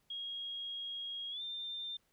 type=tone with pitch glide; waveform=sine; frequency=3278 to 3595 Hz; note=G#7 to A7; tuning=-23 to +36 cents; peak=-39 dBFS; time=0.1-1.97 s; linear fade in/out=5 ms; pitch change=+159 cents; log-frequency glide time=1.3-1.42 s; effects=pink hiss -75 dBFS RMS until 2.12 s